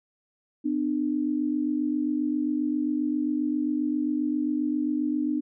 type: tone pair together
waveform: sine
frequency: 252.5 / 300 Hz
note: B3 / D4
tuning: +39 / +37 cents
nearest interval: minor third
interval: 298 cents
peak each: -28 / -25 dBFS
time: 0.64-5.41 s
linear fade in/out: 20 ms
effects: none